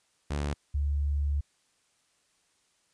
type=tone pair in turn; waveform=sawtooth / sine; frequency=72.6 / 71.85 Hz; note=D2 / D2; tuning=-19 / -37 cents; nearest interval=unison; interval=18 cents; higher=first; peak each=-25 dBFS; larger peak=neither; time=0.3-0.54 / 0.74-1.41 s; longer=second; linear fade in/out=10 ms; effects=white hiss -70 dBFS RMS until 2.93 s + resampled to 22050 Hz